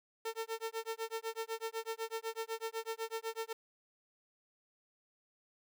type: tone with tremolo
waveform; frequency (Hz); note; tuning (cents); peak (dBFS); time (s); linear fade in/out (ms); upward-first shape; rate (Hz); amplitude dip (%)
sawtooth; 450; A4; +39; -31; 0.25-3.53; 5; sine; 8; 100
effects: 12-bit